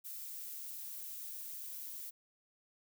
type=noise with amplitude modulation; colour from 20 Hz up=violet; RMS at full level=-44 dBFS; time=0.04-2.11 s; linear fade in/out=20 ms; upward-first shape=sine; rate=147 Hz; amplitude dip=30%; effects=none